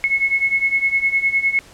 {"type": "beating tone pair", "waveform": "sine", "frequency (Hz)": [2179, 2188.8], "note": ["C#7", "C#7"], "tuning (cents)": [-30, -23], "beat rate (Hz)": 9.8, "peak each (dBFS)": [-20, -17], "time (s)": [0.04, 1.59], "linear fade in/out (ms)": 0, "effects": ["pink hiss -45 dBFS RMS until 1.73 s", "low-pass 10000 Hz 12 dB/octave"]}